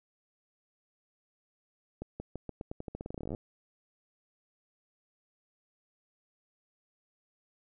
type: accelerating click train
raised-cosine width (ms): 2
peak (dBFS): -25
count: 24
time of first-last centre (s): 2.02-3.348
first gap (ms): 180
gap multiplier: 0.87
effects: none